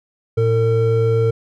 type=tone pair together; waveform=triangle; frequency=113.5 / 454 Hz; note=A#2 / A#4; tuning=-46 / -46 cents; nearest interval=2 octaves; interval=2400 cents; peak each=-14 dBFS; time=0.37-1.31 s; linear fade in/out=10 ms; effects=none